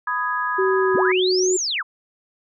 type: chord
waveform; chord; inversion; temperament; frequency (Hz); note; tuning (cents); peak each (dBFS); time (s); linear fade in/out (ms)
sine; G# minor; first; just; 996.7 / 1245.9 / 1661.2; B5 / D#6 / G#6; +16 / +2 / 0; -25; 0.07-1.12; 5
type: tone with pitch glide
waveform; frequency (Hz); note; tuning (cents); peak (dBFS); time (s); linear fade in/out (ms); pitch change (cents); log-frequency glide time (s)
sine; 380.6 to 369.6; F#4 to F#4; +49 to -2; -17; 0.58-1.57; 10; -51; 0.8-1.15
type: linear two-way sweep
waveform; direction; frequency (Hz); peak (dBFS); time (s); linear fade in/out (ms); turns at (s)
sine; up then down; 40.75 to 7459 to 937; -21; 0.94-1.83; 20; 1.56
effects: none